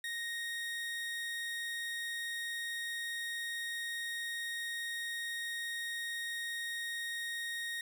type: tone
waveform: 30% pulse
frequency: 1864.7 Hz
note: A#6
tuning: in tune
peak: -34 dBFS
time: 0.04-7.81 s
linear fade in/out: 2 ms
effects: none